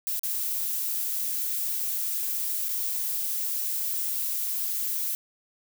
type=noise with dropouts; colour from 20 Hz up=violet; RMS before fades=-29 dBFS; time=0.07-5.15 s; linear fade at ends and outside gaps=0 ms; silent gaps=0.194-0.234 / 2.685-2.691 s; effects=none